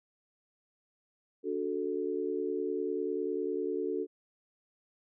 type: chord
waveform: sine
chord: D major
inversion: none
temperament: equal with one note detuned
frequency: 290.6 / 370 / 440 Hz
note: D4 / F#4 / A4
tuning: -18 / 0 / 0 cents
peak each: -37 / -34 / -34 dBFS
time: 1.43-4.07 s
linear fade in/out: 50 ms
effects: none